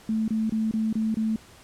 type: tone bursts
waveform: sine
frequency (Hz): 220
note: A3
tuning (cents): 0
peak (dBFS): -22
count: 6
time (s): 0.09-1.36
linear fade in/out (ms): 2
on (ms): 190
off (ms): 26
effects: pink hiss -51 dBFS RMS until 1.63 s + low-pass 11000 Hz 12 dB/octave